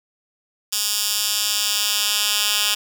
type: tone with high-pass filter sweep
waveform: 10% pulse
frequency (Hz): 207.7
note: G#3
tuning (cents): 0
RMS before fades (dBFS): -21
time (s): 0.72-2.75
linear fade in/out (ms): 10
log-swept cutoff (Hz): 4900 to 3000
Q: 1.1
effects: none